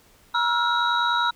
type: tone cluster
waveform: sine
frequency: 954 / 1330 / 1420 / 3849 Hz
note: A#5 / E6 / F6 / B7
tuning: +40 / +15 / +28 / -45 cents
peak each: -23 / -25 / -24 / -26 dBFS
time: 0.34-1.31 s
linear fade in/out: 10 ms
effects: tanh soft clip ceiling -11 dBFS + pink hiss -56 dBFS RMS until 1.35 s